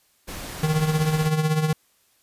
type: noise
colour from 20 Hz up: pink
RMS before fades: -35 dBFS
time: 0.27-1.29 s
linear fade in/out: 20 ms
type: tone with tremolo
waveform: square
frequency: 155.56 Hz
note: D#3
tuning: in tune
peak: -17 dBFS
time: 0.63-1.73 s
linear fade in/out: 2 ms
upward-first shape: triangle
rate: 16 Hz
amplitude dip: 70%
effects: white hiss -63 dBFS RMS until 2.22 s + resampled to 32000 Hz